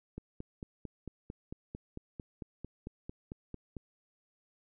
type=click train; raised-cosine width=3 ms; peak=-28 dBFS; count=17; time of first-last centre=0.18-3.767 s; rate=4.46 Hz; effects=none